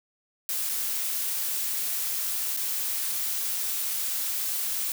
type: noise with dropouts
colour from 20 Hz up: blue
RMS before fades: -29 dBFS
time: 0.49-4.92 s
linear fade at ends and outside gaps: 1 ms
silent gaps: 0.692-0.695 / 2.566-2.572 s
effects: none